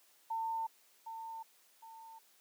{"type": "tone with echo", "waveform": "sine", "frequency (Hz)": 901, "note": "A5", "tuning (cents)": 41, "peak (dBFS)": -34, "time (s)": [0.3, 0.67], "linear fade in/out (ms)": 10, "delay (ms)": 760, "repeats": 2, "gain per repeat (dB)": -8, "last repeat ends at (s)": 2.19, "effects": ["white hiss -67 dBFS RMS until 2.4 s", "high-pass 300 Hz 12 dB/octave"]}